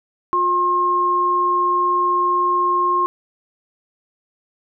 sine tone pair together, 356.1 / 1070.1 Hz, F4 / C6, +34 / +39 cents, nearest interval octave + perfect fifth, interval 1905 cents, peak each -24 / -15 dBFS, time 0.33-3.06 s, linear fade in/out 0 ms, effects none

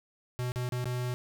square tone with dropouts, 124.2 Hz, B2, 10 cents sharp, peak -31 dBFS, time 0.39-1.14 s, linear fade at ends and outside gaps 0 ms, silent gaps 0.519-0.559 / 0.69-0.722 / 0.843-0.856 s, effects none

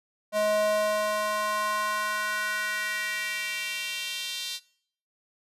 square tone with high-pass filter sweep, 211.2 Hz, G#3, 29 cents sharp, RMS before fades -29 dBFS, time 0.32-4.6 s, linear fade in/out 50 ms, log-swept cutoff 550 to 3800 Hz, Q 2.7, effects noise-tail reverb RT60 0.6 s tail -21 dB re dry + resampled to 32000 Hz

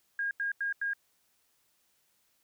sine tone bursts, 1625 Hz, G#6, 38 cents flat, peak -29 dBFS, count 4, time 0.19-0.934 s, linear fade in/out 2 ms, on 120 ms, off 88 ms, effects white hiss -72 dBFS RMS until 2.43 s

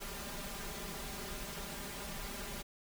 pink noise with comb filter, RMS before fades -43 dBFS, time 0-2.63 s, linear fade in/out 20 ms, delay 5 ms, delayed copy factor +1, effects none

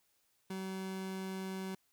30% pulse tone, 189.8 Hz, F#3, 44 cents sharp, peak -36 dBFS, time 0.5-1.75 s, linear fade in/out 5 ms, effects white hiss -75 dBFS RMS until 1.92 s

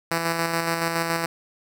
5% pulse tone with tremolo, 166.5 Hz, E3, 18 cents sharp, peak -10 dBFS, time 0.11-1.26 s, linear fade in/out 5 ms, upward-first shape square, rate 7.1 Hz, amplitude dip 35%, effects none

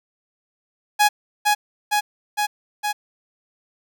sawtooth tone with echo, 834 Hz, G#5, 7 cents sharp, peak -9 dBFS, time 0.99-1.09 s, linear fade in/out 20 ms, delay 460 ms, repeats 4, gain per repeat -2 dB, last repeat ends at 2.93 s, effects none

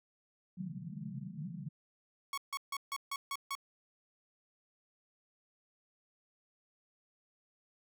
white band-pass noise, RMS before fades -43 dBFS, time 0.57-1.69 s, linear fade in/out 10 ms, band 130 to 210 Hz, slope 96 dB/octave
sawtooth tone bursts, 1108.7 Hz, C#6, in tune, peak -32 dBFS, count 7, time 2.33-3.552 s, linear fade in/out 2 ms, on 46 ms, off 150 ms
effects none

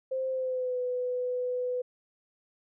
sine tone with pitch glide, 523.3 to 498.2 Hz, C5 to B4, 0 to +15 cents, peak -28 dBFS, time 0.11-1.82 s, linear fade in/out 10 ms, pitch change -85 cents, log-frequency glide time 0.3-0.79 s, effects none

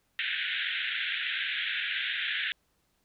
pink band-pass noise, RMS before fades -32 dBFS, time 0.19-2.52 s, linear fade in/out 0 ms, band 1500 to 3700 Hz, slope 96 dB/octave, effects pink hiss -73 dBFS RMS until 3.04 s

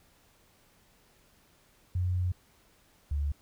sine tone pair in turn, 90.4 / 72.15 Hz, F#2 / D2, -40 / -30 cents, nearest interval major third, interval 390 cents, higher first, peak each -26 / -27 dBFS, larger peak first, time 1.95-2.32 / 3.11-3.32 s, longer first, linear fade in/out 5 ms, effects pink hiss -64 dBFS RMS until 3.41 s

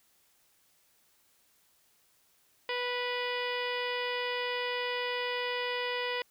harmonic tone with a mistuned harmonic, 491.6 Hz, B4, 8 cents flat, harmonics 1 / 2 / 3 / 4 / 5 / 6 / 7 / 8 / 9 / 10, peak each -35 / -38 / -44 / -37 / -41 / -40 / -44 / -53 / -51 / -48 dBFS, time 2.69-6.22 s, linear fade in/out 2 ms, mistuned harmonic 8, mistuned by -24 cents, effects white hiss -68 dBFS RMS until 6.3 s

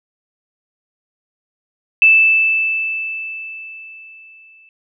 sine tone with exponential decay, 2637 Hz, E7, in tune, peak -5 dBFS, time 2.02-4.69 s, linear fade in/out 1 ms, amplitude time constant 580 ms, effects none

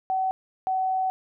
sine tone pair in turn, 757 / 754.2 Hz, F#5 / F#5, +39 / +33 cents, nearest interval unison, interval 6 cents, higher first, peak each -22 dBFS, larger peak neither, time 0.1-0.31 / 0.67-1.1 s, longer second, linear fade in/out 0 ms, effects none

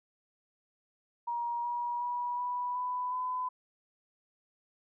sine tone with pitch steps, 948 / 959.6 / 971.3 / 983.1 / 995.1 / 1007.3 Hz, A#5 / A#5 / B5 / B5 / B5 / B5, +29 / +50 / -29 / -8 / +13 / +34 cents, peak -31 dBFS, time 1.27-3.49 s, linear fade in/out 10 ms, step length 370 ms, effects none

